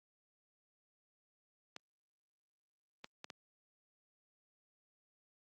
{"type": "clicks", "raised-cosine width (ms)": 0.2, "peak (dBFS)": -28, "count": 4, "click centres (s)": [1.764, 3.044, 3.244, 3.302], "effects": ["high-pass 150 Hz 12 dB/octave", "Opus 48 kbps"]}